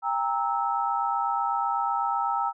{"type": "tone cluster", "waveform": "sine", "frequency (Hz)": [798, 926, 1306], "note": ["G5", "A#5", "E6"], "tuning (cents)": [31, -12, -17], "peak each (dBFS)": -28, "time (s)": [0.02, 2.53], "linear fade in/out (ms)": 50, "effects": []}